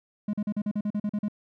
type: tone bursts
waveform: triangle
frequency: 208.2 Hz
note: G#3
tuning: 5 cents sharp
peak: -23 dBFS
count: 11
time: 0.28-1.284 s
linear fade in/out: 5 ms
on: 54 ms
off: 41 ms
effects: none